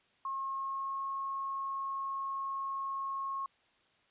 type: tone with pitch glide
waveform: sine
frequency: 1080 to 1087.5 Hz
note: C#6 to C#6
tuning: -45 to -33 cents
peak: -34 dBFS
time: 0.25-3.46 s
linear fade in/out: 2 ms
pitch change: +12 cents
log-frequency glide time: 0.49-1.05 s
effects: white hiss -69 dBFS RMS until 4.1 s + resampled to 8000 Hz